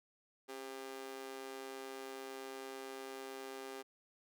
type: tone with amplitude modulation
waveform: sawtooth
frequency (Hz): 400.1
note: G4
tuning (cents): +35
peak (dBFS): -37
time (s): 0.48-3.83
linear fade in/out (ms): 20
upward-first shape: sine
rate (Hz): 129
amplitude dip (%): 95
effects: none